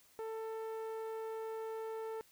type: tone with low-pass filter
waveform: sawtooth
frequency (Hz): 444.4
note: A4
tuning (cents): +17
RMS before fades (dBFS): -42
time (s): 0.19-2.21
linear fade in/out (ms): 0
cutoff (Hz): 1100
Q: 0.62
effects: white hiss -66 dBFS RMS until 2.31 s